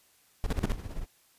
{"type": "noise with tremolo", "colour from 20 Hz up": "brown", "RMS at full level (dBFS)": -34, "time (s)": [0.43, 1.07], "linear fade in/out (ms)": 50, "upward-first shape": "triangle", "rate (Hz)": 17, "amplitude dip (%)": 70}
{"type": "noise bursts", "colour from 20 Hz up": "brown", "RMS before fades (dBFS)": -26, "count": 5, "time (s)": [0.44, 0.719], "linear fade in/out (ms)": 0, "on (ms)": 23, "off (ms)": 41}
{"effects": ["white hiss -64 dBFS RMS until 1.38 s", "resampled to 32000 Hz"]}